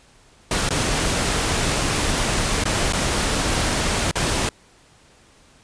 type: noise with dropouts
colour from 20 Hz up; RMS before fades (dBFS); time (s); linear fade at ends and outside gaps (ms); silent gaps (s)
pink; -21; 0.51-4.49; 2; 0.691-0.706 / 2.639-2.654 / 2.925-2.933 / 4.112-4.155
effects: pink hiss -53 dBFS RMS until 5.63 s + resampled to 22050 Hz